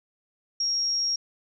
sine tone, 5588 Hz, F8, in tune, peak -23 dBFS, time 0.6-1.16 s, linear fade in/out 5 ms, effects none

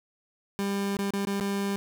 30% pulse tone with dropouts, 199.1 Hz, G3, 27 cents sharp, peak -24 dBFS, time 0.59-1.76 s, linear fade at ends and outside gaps 0 ms, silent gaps 0.968-0.989 / 1.106-1.136 / 1.251-1.271 / 1.399-1.409 s, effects none

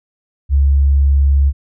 sine tone, 69.6 Hz, C#2, 8 cents sharp, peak -8 dBFS, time 0.49-1.53 s, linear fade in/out 50 ms, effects none

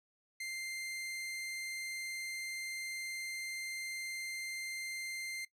sawtooth tone, 2093 Hz, C7, in tune, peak -36 dBFS, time 0.4-5.45 s, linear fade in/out 5 ms, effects noise-tail reverb RT60 0.1 s tail -17 dB re dry + low-pass 12000 Hz 12 dB/octave

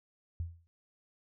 sine tone with exponential decay, 84.5 Hz, E2, 43 cents sharp, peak -30 dBFS, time 0.4-0.67 s, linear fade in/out 0 ms, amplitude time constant 57 ms, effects none

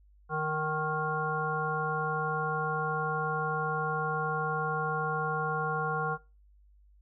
harmonic tone with a mistuned harmonic, 155.56 Hz, D#3, in tune, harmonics 1 / 3 / 5 / 7 / 9, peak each -35 / -35 / -35 / -35 / -35 dBFS, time 0.29-6.18 s, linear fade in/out 50 ms, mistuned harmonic 5, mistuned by -18 cents, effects noise-tail reverb RT60 0.3 s tail -21 dB re dry + added 50 Hz sine -57 dBFS peak until 7.01 s

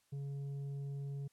sine tone with tanh clipping, 140 Hz, C#3, 18 cents sharp, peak -40 dBFS, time 0.12-1.28 s, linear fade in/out 10 ms, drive 5 dB, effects white hiss -75 dBFS RMS until 1.32 s + low-pass 11000 Hz 12 dB/octave

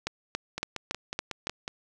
two click trains, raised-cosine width 0.2 ms, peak -12 / -16 dBFS, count 6 / 7, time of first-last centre 0.07-1.471 / 0.58-1.679 s, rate 3.57 / 5.46 Hz, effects none

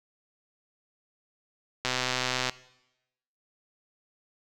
click train, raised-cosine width 0.2 ms, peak -10 dBFS, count 83, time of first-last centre 1.85-2.496 s, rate 127 Hz, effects noise-tail reverb RT60 0.9 s tail -19 dB re dry

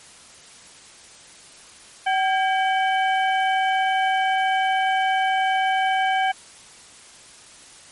harmonic tone with a mistuned harmonic, 763 Hz, G5, 47 cents flat, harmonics 1 / 2 / 3 / 4, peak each -19 / -25 / -29 / -31 dBFS, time 2.06-6.32 s, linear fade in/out 10 ms, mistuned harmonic 2, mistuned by +95 cents, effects white hiss -46 dBFS RMS until 7.91 s + MP3 48 kbps

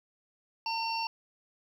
harmonic tone, 908 Hz, A#5, 46 cents flat, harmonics 1 / 3 / 5 / 6, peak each -32 / -37 / -39 / -40 dBFS, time 0.66-1.07 s, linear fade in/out 2 ms, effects 10-bit

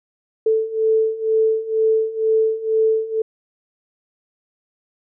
sine beating tone pair, 440 / 442.1 Hz, A4 / A4, 0 / +8 cents, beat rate 2.1 Hz, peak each -20 / -17 dBFS, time 0.46-3.22 s, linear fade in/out 5 ms, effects none

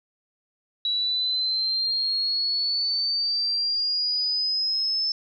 sine exponential sweep, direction up, 3904 to 5274 Hz, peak -22 dBFS, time 0.85-5.12 s, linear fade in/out 2 ms, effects none

